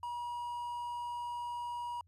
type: tone with quantisation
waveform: triangle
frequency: 960 Hz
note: B5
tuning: 49 cents flat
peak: -35 dBFS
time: 0.03-2.01 s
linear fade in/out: 2 ms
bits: 10
effects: added 87 Hz sine -63 dBFS peak until 2.07 s + resampled to 32000 Hz